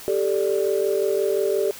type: chord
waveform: sine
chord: G suspended second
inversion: none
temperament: equal with one note detuned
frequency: 392 / 437.7 / 587.3 Hz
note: G4 / A4 / D5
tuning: 0 / -9 / 0 cents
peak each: -21 / -23 / -25 dBFS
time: 0.08-1.71 s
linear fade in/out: 0 ms
effects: tanh soft clip ceiling -11 dBFS + white hiss -40 dBFS RMS until 1.79 s